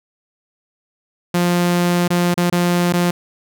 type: tone with dropouts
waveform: sawtooth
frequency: 175.5 Hz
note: F3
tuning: 9 cents sharp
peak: -10 dBFS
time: 1.34-3.11 s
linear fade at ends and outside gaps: 5 ms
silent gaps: 2.079-2.103 / 2.342-2.375 / 2.5-2.524 / 2.926-2.935 s
effects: none